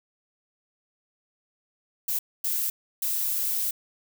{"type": "noise bursts at uneven times", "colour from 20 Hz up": "violet", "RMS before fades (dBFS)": -27, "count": 3, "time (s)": [[2.08, 2.19], [2.44, 2.7], [3.02, 3.71]], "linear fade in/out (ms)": 5, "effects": []}